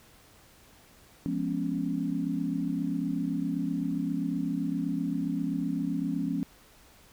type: chord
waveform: sine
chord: C# dominant seventh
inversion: first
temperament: just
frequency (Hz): 173.24 / 207.9 / 249.5 / 277.2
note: E#3 / G#3 / B3 / C#4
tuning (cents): -14 / +2 / +18 / 0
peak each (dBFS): -33 / -35 / -34 / -31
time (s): 1.26-6.43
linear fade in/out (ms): 0
effects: pink hiss -57 dBFS RMS until 7.12 s